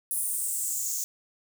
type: noise with high-pass filter sweep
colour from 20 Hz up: blue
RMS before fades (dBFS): -30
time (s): 0.11-1.04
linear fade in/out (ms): 0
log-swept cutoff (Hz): 10000 to 6400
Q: 5.1
effects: none